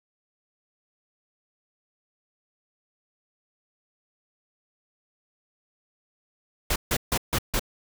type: noise bursts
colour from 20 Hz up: pink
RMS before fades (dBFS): -24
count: 5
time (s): 6.7-7.595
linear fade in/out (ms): 5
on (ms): 59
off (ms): 150
effects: none